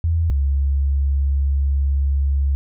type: tone pair in turn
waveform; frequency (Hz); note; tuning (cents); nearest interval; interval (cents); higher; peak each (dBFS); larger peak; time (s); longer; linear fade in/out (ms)
sine; 82.4 / 69.29; E2 / C#2; 0 / 0; minor third; 300; first; -15; neither; 0.04-0.3 / 0.3-2.55; second; 0
effects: none